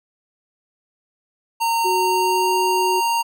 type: tone with pitch glide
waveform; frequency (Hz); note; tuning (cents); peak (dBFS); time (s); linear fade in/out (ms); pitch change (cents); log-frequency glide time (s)
square; 920 to 928; A#5 to A#5; -23 to -8; -18; 1.6-3.23; 20; +15; 1.83-2.54
type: tone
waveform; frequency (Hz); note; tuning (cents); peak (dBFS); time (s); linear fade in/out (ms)
sine; 370; F#4; 0; -21; 1.84-3.01; 20
effects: none